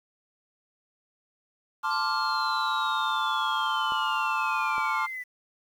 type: chord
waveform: triangle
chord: D minor seventh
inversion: second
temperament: equal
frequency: 880 / 1046.5 / 1174.7 / 1396.9 Hz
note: A5 / C6 / D6 / F6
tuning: 0 / 0 / 0 / 0 cents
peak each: -29 dBFS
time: 1.83-5.07 s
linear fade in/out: 20 ms
type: linear sweep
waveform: sine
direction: down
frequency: 4518 to 1967 Hz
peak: -33 dBFS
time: 1.9-5.24 s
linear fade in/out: 20 ms
type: clicks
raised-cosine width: 1 ms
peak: -27 dBFS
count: 2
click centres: 3.921 / 4.781 s
effects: 9-bit